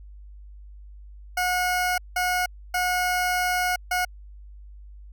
20% pulse tone bursts at uneven times, 725 Hz, F#5, 35 cents flat, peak -17 dBFS, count 4, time 1.37-1.98 / 2.16-2.46 / 2.74-3.76 / 3.91-4.05 s, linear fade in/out 5 ms, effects added 50 Hz sine -41 dBFS peak until 5.12 s

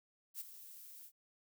violet noise with ADSR envelope, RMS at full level -42 dBFS, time 0.34-1.12 s, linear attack 65 ms, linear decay 17 ms, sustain -12 dB, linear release 69 ms, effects none

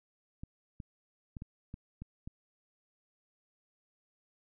clicks, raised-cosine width 5 ms, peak -30 dBFS, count 7, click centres 0.435 / 0.802 / 1.368 / 1.421 / 1.741 / 2.02 / 2.275 s, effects none

